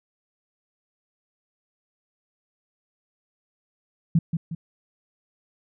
sine tone with echo, 164.81 Hz, E3, in tune, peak -14 dBFS, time 4.15-4.19 s, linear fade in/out 5 ms, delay 180 ms, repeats 2, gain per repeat -7 dB, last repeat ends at 4.55 s, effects none

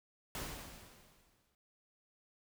pink noise with exponential decay, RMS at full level -40 dBFS, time 0.35-1.55 s, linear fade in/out 1 ms, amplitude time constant 260 ms, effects none

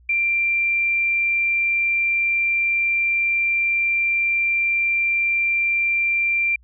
sine tone, 2366 Hz, D7, 12 cents sharp, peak -17 dBFS, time 0.09-6.56 s, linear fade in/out 5 ms, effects added 60 Hz sine -49 dBFS peak until 6.63 s

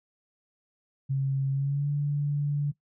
sine tone with pitch glide, 136 to 144.92 Hz, C#3 to D3, -33 to -23 cents, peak -24 dBFS, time 1.09-2.72 s, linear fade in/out 20 ms, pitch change +110 cents, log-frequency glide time 1.51-1.9 s, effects noise-tail reverb RT60 0.1 s tail -18 dB re dry

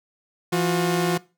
sawtooth tone pair together, 169.9 / 360 Hz, F3 / F#4, -47 / -47 cents, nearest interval octave + minor second, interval 1300 cents, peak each -19 dBFS, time 0.52-1.18 s, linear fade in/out 10 ms, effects noise-tail reverb RT60 0.3 s tail -21 dB re dry

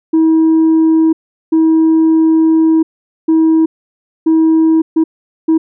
sine tone bursts at uneven times, 321.3 Hz, E4, 44 cents flat, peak -4 dBFS, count 6, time 0.13-1.13 / 1.52-2.83 / 3.28-3.66 / 4.26-4.82 / 4.96-5.04 / 5.48-5.58 s, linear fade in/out 10 ms, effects tanh soft clip ceiling -5 dBFS

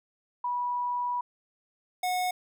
sine / square tone pair in turn, 977 / 730 Hz, B5 / F#5, -19 / -24 cents, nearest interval perfect fourth, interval 505 cents, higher first, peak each -27 dBFS, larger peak neither, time 0.44-1.21 / 2.03-2.31 s, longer first, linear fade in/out 5 ms, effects none

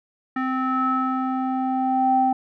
square tone with low-pass filter sweep, 260 Hz, C4, 11 cents flat, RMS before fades -22 dBFS, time 0.36-2.33 s, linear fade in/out 5 ms, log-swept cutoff 1600 to 730 Hz, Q 7.5, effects none

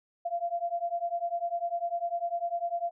sine beating tone pair, 684 / 694 Hz, F5 / F5, -36 / -11 cents, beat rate 10 Hz, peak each -32 / -32 dBFS, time 0.25-2.91 s, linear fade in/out 10 ms, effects none

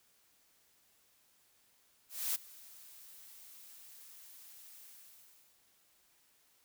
blue noise with ADSR envelope, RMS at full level -33 dBFS, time 2.09-5.62 s, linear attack 260 ms, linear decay 14 ms, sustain -22 dB, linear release 790 ms, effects white hiss -70 dBFS RMS until 6.64 s

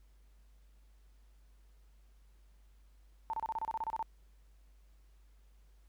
sine tone bursts, 894 Hz, A5, 27 cents sharp, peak -33 dBFS, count 12, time 3.3-4.027 s, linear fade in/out 0 ms, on 34 ms, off 29 ms, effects added 50 Hz sine -59 dBFS peak until 5.88 s + pink hiss -75 dBFS RMS until 5.88 s

